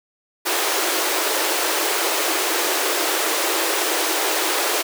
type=high-pass noise; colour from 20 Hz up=pink; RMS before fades=-21 dBFS; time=0.45-4.83 s; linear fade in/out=20 ms; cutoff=310 Hz; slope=96 dB/octave; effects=none